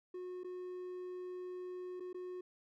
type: tone with dropouts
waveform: triangle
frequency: 363.4 Hz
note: F#4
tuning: 31 cents flat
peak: -40 dBFS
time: 0.14-2.41 s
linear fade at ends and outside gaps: 5 ms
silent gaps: 0.435-0.444 / 1.999-2.004 / 2.13-2.144 s
effects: none